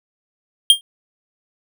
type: tone with exponential decay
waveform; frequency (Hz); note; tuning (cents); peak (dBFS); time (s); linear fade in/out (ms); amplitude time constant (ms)
square; 3206; G7; +38; -3; 0.7-0.81; 1; 22
effects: none